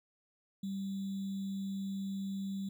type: tone with sample-and-hold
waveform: sine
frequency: 195.3 Hz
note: G3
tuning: 6 cents flat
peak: -35 dBFS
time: 0.63-2.69 s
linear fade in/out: 5 ms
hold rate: 3675 Hz
effects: none